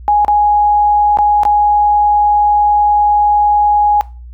sine tone with dropouts, 830.6 Hz, G#5, in tune, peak -7 dBFS, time 0.08-4.01 s, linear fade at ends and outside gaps 0 ms, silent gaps 0.248-0.281 / 1.172-1.187 / 1.434-1.452 s, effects noise-tail reverb RT60 0.3 s tail -19 dB re dry + added 60 Hz sine -29 dBFS peak until 4.33 s

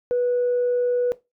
sine tone, 490 Hz, B4, 14 cents flat, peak -17 dBFS, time 0.11-1.12 s, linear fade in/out 0 ms, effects noise-tail reverb RT60 0.2 s tail -17 dB re dry + tanh soft clip ceiling -15 dBFS

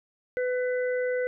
harmonic tone, 500 Hz, B4, 21 cents sharp, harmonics 1 / 3 / 4, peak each -25 / -36 / -38 dBFS, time 0.37-1.27 s, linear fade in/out 0 ms, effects none

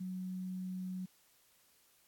sine tone with quantisation, 185 Hz, F#3, in tune, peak -38 dBFS, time 0-1.06 s, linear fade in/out 10 ms, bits 11, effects white hiss -69 dBFS RMS until 2.07 s + AAC 64 kbps

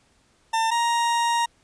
40% pulse tone pair in turn, 900 / 937.5 Hz, A5 / A#5, +39 / +10 cents, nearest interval minor second, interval 71 cents, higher second, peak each -19 dBFS, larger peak neither, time 0.53-0.71 / 0.71-1.46 s, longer second, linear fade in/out 10 ms, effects pink hiss -62 dBFS RMS until 1.63 s + resampled to 22050 Hz

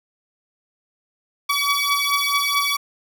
15% pulse beating tone pair, 1136 / 1140.6 Hz, C#6 / C#6, +42 / +49 cents, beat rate 4.6 Hz, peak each -15 dBFS, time 1.49-2.77 s, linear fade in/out 10 ms, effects none

